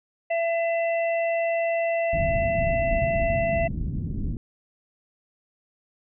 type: harmonic tone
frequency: 670 Hz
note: E5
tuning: 28 cents sharp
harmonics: 1 / 3 / 4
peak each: -22 / -32 / -34 dBFS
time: 0.3-3.68 s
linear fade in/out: 10 ms
type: low-pass noise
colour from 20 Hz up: pink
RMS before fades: -28 dBFS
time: 2.13-4.37 s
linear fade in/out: 2 ms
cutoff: 240 Hz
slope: 24 dB/octave
effects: none